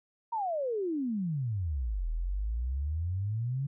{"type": "exponential two-way sweep", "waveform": "sine", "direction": "down then up", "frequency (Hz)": [956, 39.07, 142.3], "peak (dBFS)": -29, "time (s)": [0.32, 3.67], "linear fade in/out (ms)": 10, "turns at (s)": 2.09, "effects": []}